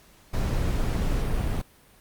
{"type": "noise", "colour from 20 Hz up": "brown", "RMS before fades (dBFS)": -25, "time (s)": [0.33, 1.62], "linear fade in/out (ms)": 10, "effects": ["pink hiss -56 dBFS RMS until 2 s", "Opus 48 kbps"]}